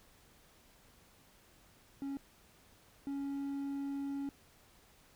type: tone pair in turn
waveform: triangle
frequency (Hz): 276.5 / 278.7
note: C#4 / C#4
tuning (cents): -4 / +9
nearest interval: unison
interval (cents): 13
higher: second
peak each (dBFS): -35 / -34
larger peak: second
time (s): 2.02-2.17 / 3.07-4.29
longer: second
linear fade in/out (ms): 0
effects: pink hiss -64 dBFS RMS until 5.15 s